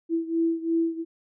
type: beating tone pair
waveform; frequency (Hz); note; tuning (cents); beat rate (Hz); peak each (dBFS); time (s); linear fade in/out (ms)
sine; 329.6 / 332.5; E4 / E4; 0 / +15; 2.9; -24 / -27; 0.09-1.05; 50
effects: none